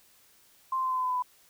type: tone with pitch steps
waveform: sine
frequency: 1050 / 1042.1 / 1034.3 / 1026.6 / 1018.9 / 1011.3 / 1003.7 / 996.2 Hz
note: C6 / C6 / C6 / C6 / C6 / B5 / B5 / B5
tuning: +6 / -7 / -20 / -33 / -46 / +41 / +28 / +15 cents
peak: -26 dBFS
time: 0.72-1.224 s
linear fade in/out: 5 ms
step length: 63 ms
effects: white hiss -61 dBFS RMS until 1.49 s